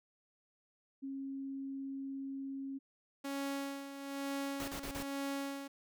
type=tone; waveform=sine; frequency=271.7 Hz; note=C#4; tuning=35 cents flat; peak=-39 dBFS; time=1.02-2.79 s; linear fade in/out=20 ms
type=tone with tremolo; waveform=sawtooth; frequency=277.4 Hz; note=C#4; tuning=1 cent sharp; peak=-32 dBFS; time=3.24-5.68 s; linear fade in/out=10 ms; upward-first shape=sine; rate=1.1 Hz; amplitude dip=65%
type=noise bursts; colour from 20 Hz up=pink; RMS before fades=-43 dBFS; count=4; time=4.6-5.026 s; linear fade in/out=0 ms; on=78 ms; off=38 ms
effects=none